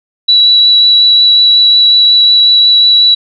sine tone with vibrato, 3927 Hz, B7, 11 cents flat, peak -3 dBFS, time 0.28-3.15 s, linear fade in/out 10 ms, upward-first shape triangle, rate 5.5 Hz, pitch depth 10 cents each way, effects none

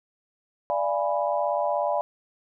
sine chord, D diminished seventh, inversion none, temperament equal with one note detuned, 587.3 / 683.7 / 830.6 / 987.8 Hz, D5 / F5 / Ab5 / Cb6, 0 / -37 / 0 / 0 cents, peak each -26 / -28 / -29 / -30 dBFS, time 0.7-2.01 s, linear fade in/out 0 ms, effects none

